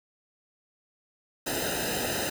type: noise with comb filter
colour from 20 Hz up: pink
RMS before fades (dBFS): -30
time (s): 1.46-2.3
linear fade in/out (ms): 10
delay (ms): 0.89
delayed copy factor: -0.95
effects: none